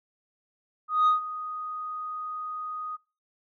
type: tone with ADSR envelope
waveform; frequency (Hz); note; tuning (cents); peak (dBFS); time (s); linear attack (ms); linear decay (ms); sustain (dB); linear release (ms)
sine; 1244.5; D#6; 0; -15; 0.88-2.97; 190; 130; -17; 21
effects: noise-tail reverb RT60 0.3 s tail -24 dB re dry + tanh soft clip ceiling -16 dBFS